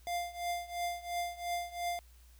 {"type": "tone with tremolo", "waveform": "square", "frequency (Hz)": 698.5, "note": "F5", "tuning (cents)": 0, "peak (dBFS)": -32, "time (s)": [0.07, 1.99], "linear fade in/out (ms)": 0, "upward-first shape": "triangle", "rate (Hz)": 2.9, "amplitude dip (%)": 90, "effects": ["added 60 Hz sine -56 dBFS peak until 2.39 s", "white hiss -66 dBFS RMS until 2.39 s"]}